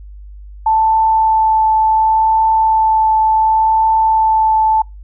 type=tone with vibrato; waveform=sine; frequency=880 Hz; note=A5; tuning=in tune; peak=-9 dBFS; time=0.66-4.82 s; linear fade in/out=5 ms; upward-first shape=triangle; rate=0.69 Hz; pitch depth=10 cents each way; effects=noise-tail reverb RT60 0.2 s tail -26 dB re dry + added 50 Hz sine -31 dBFS peak until 5.03 s